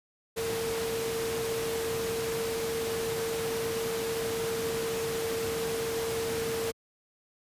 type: tone in noise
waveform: sine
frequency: 454.9 Hz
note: A#4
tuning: 42 cents flat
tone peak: -30 dBFS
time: 0.36-6.72 s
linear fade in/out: 20 ms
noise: pink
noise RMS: -35 dBFS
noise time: 0.36-6.72 s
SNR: +2 dB
effects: high-pass 100 Hz 12 dB/octave + resampled to 32000 Hz